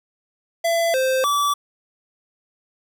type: tone with pitch steps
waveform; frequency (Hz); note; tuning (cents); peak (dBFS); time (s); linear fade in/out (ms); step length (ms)
square; 672 / 522 / 1154; E5 / C5 / D6; +33 / -4 / -31; -18; 0.64-1.54; 10; 300
effects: 9-bit